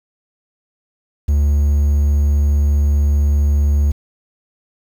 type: tone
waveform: triangle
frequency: 72.4 Hz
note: D2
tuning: 24 cents flat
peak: -9 dBFS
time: 1.28-3.92 s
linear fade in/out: 10 ms
effects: 7-bit